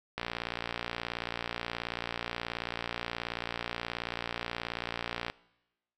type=click train; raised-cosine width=0.3 ms; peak=-17 dBFS; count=301; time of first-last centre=0.18-5.299 s; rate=58.6 Hz; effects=noise-tail reverb RT60 1.0 s tail -22 dB re dry